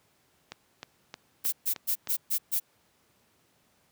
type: click train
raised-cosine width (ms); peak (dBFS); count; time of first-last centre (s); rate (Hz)
0.2; -21; 6; 0.52-2.073; 3.22
type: noise bursts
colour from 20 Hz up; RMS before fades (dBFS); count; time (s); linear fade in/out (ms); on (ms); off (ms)
violet; -27; 6; 1.44-2.6; 20; 85; 130
effects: pink hiss -67 dBFS RMS until 3.91 s + high-pass 100 Hz 12 dB/octave